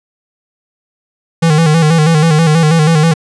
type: tone with vibrato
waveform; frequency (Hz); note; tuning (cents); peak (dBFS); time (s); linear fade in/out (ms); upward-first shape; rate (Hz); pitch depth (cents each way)
square; 159; D#3; +38; -7; 1.42-3.14; 10; square; 6.2; 70
effects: resampled to 22050 Hz